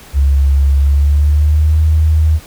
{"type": "tone with pitch glide", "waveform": "sine", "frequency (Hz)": [69.3, 78.24], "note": ["C#2", "D#2"], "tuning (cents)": [0, 10], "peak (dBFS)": -7, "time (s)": [0.13, 2.4], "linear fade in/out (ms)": 50, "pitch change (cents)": 210, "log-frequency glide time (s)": [0.77, 1.8], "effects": ["pink hiss -38 dBFS RMS until 2.46 s"]}